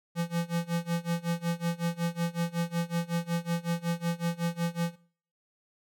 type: tone with tremolo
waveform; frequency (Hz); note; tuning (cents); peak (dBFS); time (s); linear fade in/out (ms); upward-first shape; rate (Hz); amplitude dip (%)
square; 170; F3; -46; -26; 0.15-4.96; 50; sine; 5.4; 95
effects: noise-tail reverb RT60 0.5 s tail -22 dB re dry